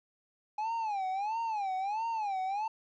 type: tone with vibrato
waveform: triangle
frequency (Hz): 830.6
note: G#5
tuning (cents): 0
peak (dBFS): -29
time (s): 0.58-2.68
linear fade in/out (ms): 5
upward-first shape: sine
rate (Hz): 1.5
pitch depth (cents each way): 180
effects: resampled to 16000 Hz + 11-bit